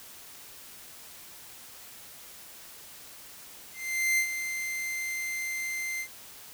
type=tone with ADSR envelope; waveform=45% pulse; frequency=2085 Hz; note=C7; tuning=7 cents flat; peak=-22 dBFS; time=3.73-6.08 s; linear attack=450 ms; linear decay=81 ms; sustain=-9 dB; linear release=76 ms; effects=white hiss -48 dBFS RMS until 6.53 s